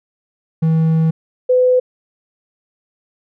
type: tone pair in turn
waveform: triangle / sine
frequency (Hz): 161 / 504.1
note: E3 / B4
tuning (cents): -41 / +35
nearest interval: octave + minor sixth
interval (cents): 1976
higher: second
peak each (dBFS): -9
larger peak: neither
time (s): 0.62-1.11 / 1.49-1.8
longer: first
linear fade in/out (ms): 10
effects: none